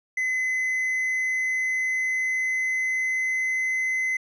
triangle tone with pitch glide, 2032 to 2044 Hz, B6 to C7, +49 to -41 cents, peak -21 dBFS, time 0.17-4.17 s, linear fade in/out 5 ms, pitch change +10 cents, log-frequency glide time 0.36-3.84 s, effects resampled to 22050 Hz

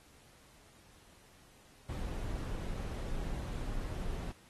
brown noise, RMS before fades -38 dBFS, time 1.89-4.32 s, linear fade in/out 5 ms, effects pink hiss -62 dBFS RMS until 4.49 s + AAC 32 kbps

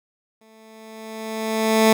15% pulse tone with exponential growth, 220.5 Hz, A3, 4 cents sharp, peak -5 dBFS, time 0.41-1.93 s, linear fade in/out 5 ms, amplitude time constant 330 ms, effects none

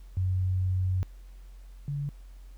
sine tone pair in turn, 92.6 / 142.68 Hz, F#2 / D3, +2 / -50 cents, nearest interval perfect fifth, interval 748 cents, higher second, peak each -24 / -29 dBFS, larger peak first, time 0.17-1.03 / 1.88-2.09 s, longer first, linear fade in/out 0 ms, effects added 45 Hz sine -44 dBFS peak until 2.57 s + pink hiss -64 dBFS RMS until 2.57 s

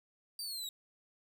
sawtooth linear sweep, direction down, 4724 to 3783 Hz, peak -36 dBFS, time 0.39-0.69 s, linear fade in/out 2 ms, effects 12-bit

